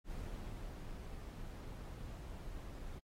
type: noise with ADSR envelope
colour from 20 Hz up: brown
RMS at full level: -44 dBFS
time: 0.04-3 s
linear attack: 74 ms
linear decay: 670 ms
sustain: -3 dB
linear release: 25 ms
effects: AAC 48 kbps